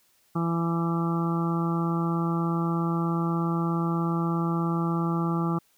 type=harmonic tone; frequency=167.7 Hz; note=E3; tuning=30 cents sharp; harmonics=1 / 2 / 3 / 4 / 5 / 6 / 7 / 8; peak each=-25 / -30 / -42 / -42 / -36 / -44 / -33 / -40 dBFS; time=0.35-5.59 s; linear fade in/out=10 ms; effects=white hiss -65 dBFS RMS until 5.77 s